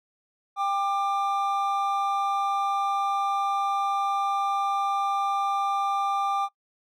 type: tone pair together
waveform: triangle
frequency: 794.2 / 1190 Hz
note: G5 / D6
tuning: +22 / +22 cents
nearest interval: perfect fifth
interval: 700 cents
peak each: -24 dBFS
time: 0.56-6.49 s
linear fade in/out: 50 ms
effects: noise-tail reverb RT60 0.1 s tail -24 dB re dry